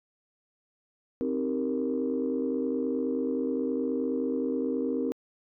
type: chord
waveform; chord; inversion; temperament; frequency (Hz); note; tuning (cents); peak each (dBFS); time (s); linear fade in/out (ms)
sine; C minor seventh; none; equal; 261.6 / 311.1 / 392 / 466.2; C4 / Eb4 / G4 / Bb4; 0 / 0 / 0 / 0; -29 / -33 / -34 / -31; 1.21-5.12; 0
effects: tanh soft clip ceiling -18 dBFS